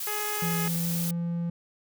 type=noise; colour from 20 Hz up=blue; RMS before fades=-33 dBFS; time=0-1.11 s; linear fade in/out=5 ms
type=tone; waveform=10% pulse; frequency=420 Hz; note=G#4; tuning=19 cents sharp; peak=-23 dBFS; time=0.07-0.68 s; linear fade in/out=2 ms
type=tone with pitch glide; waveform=triangle; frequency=168.8 to 170.56 Hz; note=E3 to F3; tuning=+41 to -41 cents; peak=-25 dBFS; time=0.42-1.5 s; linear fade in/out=5 ms; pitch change=+18 cents; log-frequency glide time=0.78-1.1 s
effects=none